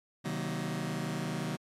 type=chord; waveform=sawtooth; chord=C half-diminished seventh; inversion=none; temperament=just; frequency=130.81 / 156.98 / 188.37 / 235.5 Hz; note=C3 / Eb3 / Gb3 / Bb3; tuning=0 / +16 / +31 / +18 cents; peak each=-36 / -32 / -34 / -35 dBFS; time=0.24-1.57 s; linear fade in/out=20 ms; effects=low-pass 11000 Hz 12 dB/octave + MP3 96 kbps